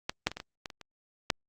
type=clicks; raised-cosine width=0.2 ms; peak=-13 / -7 / -21 / -20 / -21 / -20 / -26 / -28 / -7 dBFS; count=9; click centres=0.095 / 0.27 / 0.316 / 0.37 / 0.401 / 0.658 / 0.702 / 0.813 / 1.302 s; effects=Opus 48 kbps